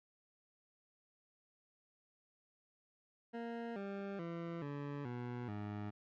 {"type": "tone with pitch steps", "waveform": "20% pulse", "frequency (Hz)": [233.1, 198.29, 168.68, 143.49, 122.06, 103.83], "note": ["A#3", "G3", "E3", "D3", "B2", "G#2"], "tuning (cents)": [0, 20, 40, -40, -20, 0], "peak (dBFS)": -36, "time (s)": [3.33, 5.91], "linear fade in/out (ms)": 20, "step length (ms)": 430, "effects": ["low-pass 2000 Hz 12 dB/octave", "MP3 64 kbps"]}